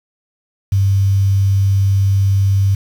sine tone with quantisation, 98 Hz, G2, in tune, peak -10 dBFS, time 0.72-2.75 s, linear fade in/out 5 ms, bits 6, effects none

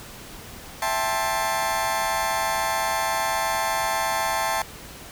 sawtooth chord, A minor seventh, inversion second, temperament just, 660 / 792 / 880 / 1056 Hz, E5 / G5 / A5 / C6, +2 / +18 / 0 / +16 cents, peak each -25 / -25 / -22 / -25 dBFS, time 0.82-4.62 s, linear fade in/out 2 ms, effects pink hiss -41 dBFS RMS until 5.11 s

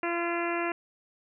harmonic tone, 342.3 Hz, F4, 35 cents flat, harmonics 1 / 2 / 3 / 4 / 5 / 6 / 7 / 8, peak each -31 / -34 / -36 / -37 / -38 / -39 / -39 / -40 dBFS, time 0.03-0.72 s, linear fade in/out 2 ms, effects none

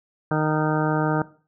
harmonic tone, 154.4 Hz, D#3, 13 cents flat, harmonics 1 / 2 / 3 / 4 / 5 / 6 / 8 / 9 / 10, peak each -23 / -26 / -28 / -29 / -30 / -31 / -32 / -33 / -33 dBFS, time 0.31-1.22 s, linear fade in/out 2 ms, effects noise-tail reverb RT60 0.4 s tail -18 dB re dry

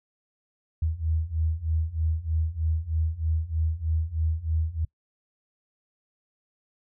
sine beating tone pair, 78.3 / 81.5 Hz, D#2 / E2, +11 / -19 cents, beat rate 3.2 Hz, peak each -28 / -26 dBFS, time 0.82-4.85 s, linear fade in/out 5 ms, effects noise-tail reverb RT60 0.1 s tail -24 dB re dry

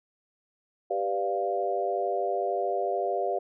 sine chord, G dominant seventh, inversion none, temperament equal, 392 / 493.9 / 587.3 / 698.5 Hz, G4 / B4 / D5 / F5, 0 / 0 / 0 / 0 cents, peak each -31 / -33 / -32 / -29 dBFS, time 0.9-3.39 s, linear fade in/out 10 ms, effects none

